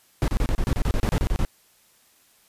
brown noise bursts, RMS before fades -21 dBFS, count 14, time 0.22-1.45 s, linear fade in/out 0 ms, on 60 ms, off 30 ms, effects white hiss -59 dBFS RMS until 2.48 s + resampled to 32000 Hz

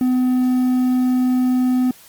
triangle tone with quantisation, 252.9 Hz, B3, 41 cents sharp, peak -12 dBFS, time 0.01-1.91 s, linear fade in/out 2 ms, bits 7, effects white hiss -46 dBFS RMS until 2.08 s + Opus 24 kbps

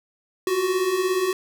square beating tone pair, 357.5 / 374.5 Hz, F4 / F#4, +41 / +21 cents, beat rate 17 Hz, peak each -28 / -22 dBFS, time 0.47-1.33 s, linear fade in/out 2 ms, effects none

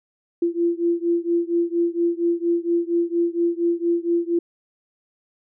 sine beating tone pair, 339.9 / 344.2 Hz, F4 / F4, -47 / -25 cents, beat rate 4.3 Hz, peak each -21 / -22 dBFS, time 0.42-4.39 s, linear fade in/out 5 ms, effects none

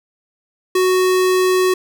square tone, 370 Hz, F#4, in tune, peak -13 dBFS, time 0.75-1.74 s, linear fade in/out 5 ms, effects none

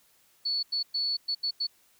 sine tone bursts at uneven times, 4431 Hz, C#8, 2 cents flat, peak -26 dBFS, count 6, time 0.45-0.63 / 0.72-0.83 / 0.94-1.17 / 1.28-1.35 / 1.43-1.51 / 1.6-1.67 s, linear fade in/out 10 ms, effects white hiss -64 dBFS RMS until 1.99 s

